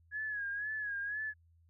sine tone with vibrato, 1673 Hz, G#6, 12 cents sharp, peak -35 dBFS, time 0.11-1.34 s, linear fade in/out 50 ms, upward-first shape sine, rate 2 Hz, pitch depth 70 cents each way, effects added 83 Hz sine -63 dBFS peak until 1.69 s

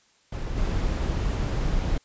brown noise with level steps, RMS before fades -30 / -25 dBFS, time 0.32-1.98 s, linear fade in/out 5 ms, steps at 0.56 s, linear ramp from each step 20 ms, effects white hiss -62 dBFS RMS until 2.04 s + resampled to 16000 Hz

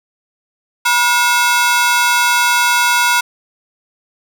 sawtooth ring-modulated tone, 1200 Hz, D6, 37 cents sharp, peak -4 dBFS, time 0.85-3.21 s, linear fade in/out 10 ms, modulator 235 Hz, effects none

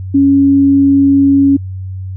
sine tone, 277.2 Hz, C#4, in tune, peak -5 dBFS, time 0.14-1.57 s, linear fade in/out 10 ms, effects added 94 Hz sine -20 dBFS peak until 2.16 s

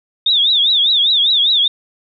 sine tone with vibrato, 3584 Hz, A7, 31 cents sharp, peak -10 dBFS, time 0.26-1.68 s, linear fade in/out 5 ms, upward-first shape triangle, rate 5 Hz, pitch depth 180 cents each way, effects none

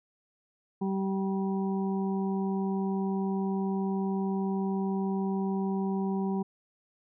harmonic tone, 193.3 Hz, G3, 24 cents flat, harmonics 1 / 2 / 4 / 5, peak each -28 / -34 / -40 / -42 dBFS, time 0.81-6.43 s, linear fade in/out 10 ms, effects none

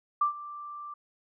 sine tone with ADSR envelope, 1177 Hz, D6, 3 cents sharp, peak -20 dBFS, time 0.21-0.94 s, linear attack 6 ms, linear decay 110 ms, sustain -18 dB, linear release 6 ms, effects none

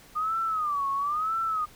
sine tone with vibrato, 1214 Hz, D#6, 43 cents flat, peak -25 dBFS, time 0.15-1.66 s, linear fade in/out 20 ms, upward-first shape sine, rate 1 Hz, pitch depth 170 cents each way, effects pink hiss -53 dBFS RMS until 1.75 s

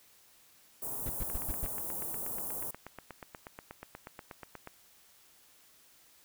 white band-stop noise, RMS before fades -38 dBFS, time 0.82-2.71 s, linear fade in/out 5 ms, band 960 to 9500 Hz, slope 24 dB/octave
brown noise bursts, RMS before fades -34 dBFS, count 5, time 1.06-1.66 s, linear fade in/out 2 ms, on 32 ms, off 110 ms
click train, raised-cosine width 0.5 ms, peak -28 dBFS, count 29, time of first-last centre 1.3-4.673 s, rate 8.3 Hz
effects white hiss -62 dBFS RMS until 6.24 s

